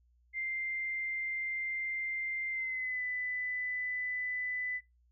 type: tone with pitch glide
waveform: sine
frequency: 2093 to 1997.3 Hz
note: C7 to B6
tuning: 0 to +19 cents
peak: -33 dBFS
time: 0.33-4.81 s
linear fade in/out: 50 ms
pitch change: -81 cents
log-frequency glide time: 2.5-3.02 s
effects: noise-tail reverb RT60 0.2 s tail -24 dB re dry + added 60 Hz sine -65 dBFS peak until 5.11 s